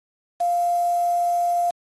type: tone with quantisation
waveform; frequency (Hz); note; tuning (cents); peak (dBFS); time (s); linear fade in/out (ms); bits
sine; 698.5; F5; 0; -18; 0.4-1.71; 10; 6
effects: low-pass 12000 Hz 12 dB/octave + AAC 32 kbps